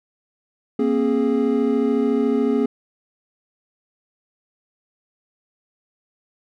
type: tone cluster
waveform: triangle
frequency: 234.3 / 268.2 / 417.1 Hz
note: A#3 / C4 / G#4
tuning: +9 / +43 / +7 cents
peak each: -19 dBFS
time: 0.79-2.66 s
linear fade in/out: 5 ms
effects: none